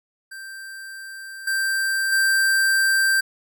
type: tone with level steps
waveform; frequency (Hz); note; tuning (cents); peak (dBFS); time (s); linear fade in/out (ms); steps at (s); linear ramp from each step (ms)
square; 1570; G6; +2; -35 / -21 / -17; 0.31-3.21; 10; 1.47 / 2.12; 5
effects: none